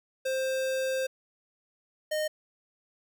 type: tone pair in turn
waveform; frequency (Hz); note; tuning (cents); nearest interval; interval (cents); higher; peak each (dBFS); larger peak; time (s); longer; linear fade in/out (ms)
square; 525 / 614.7; C5 / D#5; +6 / -21; minor third; 273; second; -28; neither; 0.25-1.07 / 2.11-2.28; first; 10
effects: none